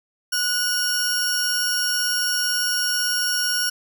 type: tone pair together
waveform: sawtooth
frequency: 1464 / 5553 Hz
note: F#6 / F8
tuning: -19 / -11 cents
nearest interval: octave + major seventh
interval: 2308 cents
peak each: -20 dBFS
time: 0.32-3.7 s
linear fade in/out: 10 ms
effects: none